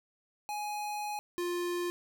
square tone pair in turn, 835 / 351.1 Hz, G#5 / F4, +9 / +9 cents, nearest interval octave + minor third, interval 1500 cents, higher first, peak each -35 / -32 dBFS, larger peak second, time 0.49-1.19 / 1.38-1.9 s, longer first, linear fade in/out 0 ms, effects none

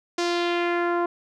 sawtooth tone with low-pass filter sweep, 346.9 Hz, F4, 12 cents flat, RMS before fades -24 dBFS, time 0.18-1.06 s, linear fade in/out 5 ms, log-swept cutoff 6000 to 1100 Hz, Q 1.8, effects none

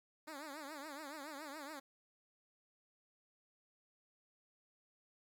10% pulse tone with vibrato, 294.3 Hz, D4, 4 cents sharp, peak -38 dBFS, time 0.27-1.8 s, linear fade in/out 10 ms, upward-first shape triangle, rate 7.1 Hz, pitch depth 170 cents each way, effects 13-bit

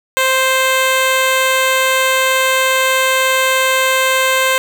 10% pulse tone, 523.3 Hz, C5, in tune, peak -3 dBFS, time 0.17-4.58 s, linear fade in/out 0 ms, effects none

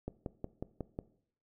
click train, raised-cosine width 2 ms, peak -24 dBFS, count 6, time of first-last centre 0.08-0.989 s, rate 5.5 Hz, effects noise-tail reverb RT60 0.6 s tail -18 dB re dry

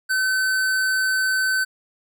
sine tone with hard clipping, 1526 Hz, G6, 47 cents flat, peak -20 dBFS, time 0.09-1.65 s, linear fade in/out 20 ms, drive 17 dB, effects none

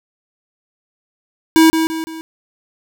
square tone with echo, 322.1 Hz, E4, 40 cents flat, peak -7 dBFS, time 1.56-1.7 s, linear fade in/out 0 ms, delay 170 ms, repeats 3, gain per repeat -7 dB, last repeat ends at 2.21 s, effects none

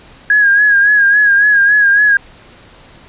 sine tone with vibrato, 1649 Hz, G#6, 13 cents flat, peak -6 dBFS, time 0.3-2.17 s, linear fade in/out 2 ms, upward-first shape sine, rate 3.6 Hz, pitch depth 53 cents each way, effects pink hiss -41 dBFS RMS until 3.08 s + resampled to 8000 Hz

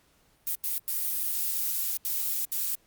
violet noise bursts at uneven times, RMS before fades -29 dBFS, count 5, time 0.47-0.55 / 0.64-0.78 / 0.88-1.97 / 2.05-2.45 / 2.52-2.75 s, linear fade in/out 0 ms, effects pink hiss -65 dBFS RMS until 2.86 s + Opus 48 kbps

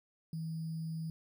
sine tone with sample-and-hold, 161.3 Hz, E3, 37 cents flat, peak -36 dBFS, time 0.33-1.1 s, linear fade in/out 2 ms, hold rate 4900 Hz, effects none

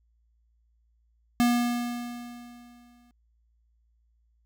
square tone with exponential decay, 240.6 Hz, B3, 45 cents flat, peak -19 dBFS, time 1.4-3.11 s, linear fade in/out 0 ms, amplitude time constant 370 ms, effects added 57 Hz sine -64 dBFS peak until 4.45 s

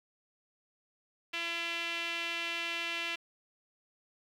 sawtooth tone with band-pass filter, 338 Hz, E4, 43 cents sharp, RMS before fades -36 dBFS, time 1.33-3.16 s, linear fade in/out 10 ms, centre 2700 Hz, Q 3.2, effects 10-bit

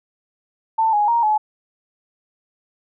sine tone with pitch steps, 891 / 832 / 936 / 854 Hz, A5 / G#5 / A#5 / G#5, +22 / +3 / +7 / +48 cents, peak -14 dBFS, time 0.78-1.38 s, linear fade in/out 10 ms, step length 150 ms, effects none

